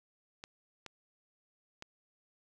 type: clicks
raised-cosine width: 0.2 ms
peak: -27 dBFS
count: 3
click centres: 0.439 / 0.863 / 1.824 s
effects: none